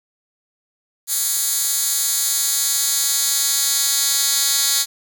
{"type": "tone with high-pass filter sweep", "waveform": "10% pulse", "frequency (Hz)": 277.2, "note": "C#4", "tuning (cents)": 0, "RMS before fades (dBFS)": -19, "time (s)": [1.07, 4.86], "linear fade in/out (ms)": 50, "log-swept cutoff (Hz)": [8000, 5000], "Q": 1, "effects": []}